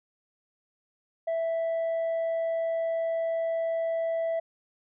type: tone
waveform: sine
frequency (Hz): 659.3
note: E5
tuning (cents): 0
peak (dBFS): -23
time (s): 1.27-4.4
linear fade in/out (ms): 10
effects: tanh soft clip ceiling -25 dBFS